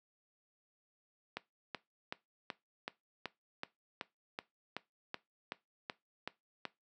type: click train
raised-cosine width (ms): 0.3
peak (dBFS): -22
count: 15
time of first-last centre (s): 1.37-6.653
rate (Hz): 2.65
effects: noise-tail reverb RT60 0.2 s tail -19 dB re dry + high-pass 200 Hz 12 dB/octave